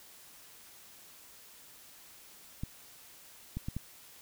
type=clicks; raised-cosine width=5 ms; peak=-23 dBFS; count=4; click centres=2.635 / 3.57 / 3.685 / 3.766 s; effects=white hiss -55 dBFS RMS until 4.21 s